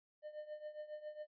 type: tone with tremolo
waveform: triangle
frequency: 605 Hz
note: D#5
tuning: 49 cents flat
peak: -40 dBFS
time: 0.22-1.27 s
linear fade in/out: 50 ms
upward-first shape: triangle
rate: 7.3 Hz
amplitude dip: 85%
effects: resampled to 11025 Hz